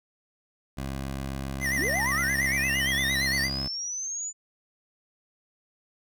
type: tone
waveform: 15% pulse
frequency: 67.5 Hz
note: C#2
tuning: 45 cents flat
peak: -25 dBFS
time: 0.77-3.68 s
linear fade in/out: 10 ms
type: tone with vibrato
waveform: square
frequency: 1931 Hz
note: B6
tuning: 39 cents flat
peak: -26 dBFS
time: 1.6-3.5 s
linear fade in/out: 50 ms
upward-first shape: sine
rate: 8.7 Hz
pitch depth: 120 cents each way
type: linear sweep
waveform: sine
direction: up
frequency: 155.56 to 7040 Hz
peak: -30 dBFS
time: 1.75-4.33 s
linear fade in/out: 50 ms
effects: none